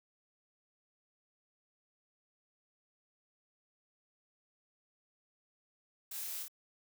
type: noise with echo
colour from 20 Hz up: blue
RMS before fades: -44 dBFS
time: 6.11-6.43 s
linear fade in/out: 5 ms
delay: 26 ms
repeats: 2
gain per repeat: -2 dB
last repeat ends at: 6.482 s
effects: none